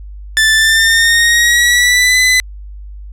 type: tone with pitch glide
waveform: sawtooth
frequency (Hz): 1760 to 2010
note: A6 to B6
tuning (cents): 0 to +30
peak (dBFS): -4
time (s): 0.37-2.4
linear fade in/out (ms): 0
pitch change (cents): +230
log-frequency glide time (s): 0.55-2.18
effects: added 50 Hz sine -27 dBFS peak until 3.12 s + low-pass 11000 Hz 12 dB/octave